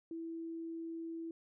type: tone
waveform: sine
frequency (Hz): 329.6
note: E4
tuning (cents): 0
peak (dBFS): -40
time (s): 0.11-1.31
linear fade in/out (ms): 2
effects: none